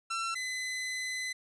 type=tone pair in turn; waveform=sawtooth; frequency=1348 / 2020 Hz; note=E6 / B6; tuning=+38 / +39 cents; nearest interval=perfect fifth; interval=701 cents; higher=second; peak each=-28 / -30 dBFS; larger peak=first; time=0.1-0.35 / 0.35-1.33 s; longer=second; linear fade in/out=10 ms; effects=resampled to 22050 Hz